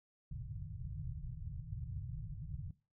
white low-pass noise, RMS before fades -44 dBFS, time 0.31-2.71 s, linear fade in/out 5 ms, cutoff 160 Hz, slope 96 dB/octave, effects noise-tail reverb RT60 0.3 s tail -18 dB re dry

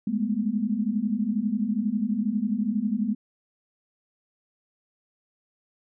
sine tone cluster, 202.9 / 215.1 / 245.2 Hz, G#3 / A3 / B3, -40 / -39 / -12 cents, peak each -28 / -26 / -29 dBFS, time 0.07-3.15 s, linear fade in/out 5 ms, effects none

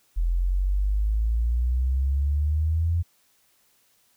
sine exponential sweep, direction up, 41.61 to 86.4 Hz, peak -20 dBFS, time 0.16-3.03 s, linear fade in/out 20 ms, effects white hiss -64 dBFS RMS until 4.16 s

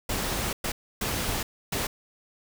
pink noise bursts at uneven times, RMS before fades -29 dBFS, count 4, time 0.09-0.53 / 0.64-0.72 / 1.01-1.43 / 1.72-1.87 s, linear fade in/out 5 ms, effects none

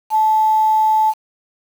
sine tone with quantisation, 870 Hz, A5, 20 cents flat, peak -11 dBFS, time 0.1-1.14 s, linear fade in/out 50 ms, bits 6, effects none

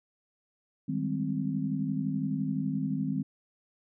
sine chord, Ab major seventh, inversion second, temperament equal, 155.56 / 196 / 207.7 / 261.6 Hz, Eb3 / G3 / Ab3 / C4, 0 / 0 / 0 / 0 cents, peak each -33 / -34 / -36 / -32 dBFS, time 0.88-3.23 s, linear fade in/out 10 ms, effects none

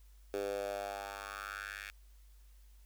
10% pulse tone with high-pass filter sweep, 100.1 Hz, G2, 37 cents sharp, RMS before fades -41 dBFS, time 0.34-1.9 s, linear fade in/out 0 ms, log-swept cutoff 410 to 2000 Hz, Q 3.8, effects added 50 Hz sine -56 dBFS peak until 2.85 s + white hiss -71 dBFS RMS until 2.85 s

